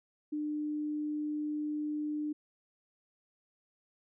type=tone; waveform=sine; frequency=300 Hz; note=D4; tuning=37 cents sharp; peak=-32 dBFS; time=0.32-2.33 s; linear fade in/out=10 ms; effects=none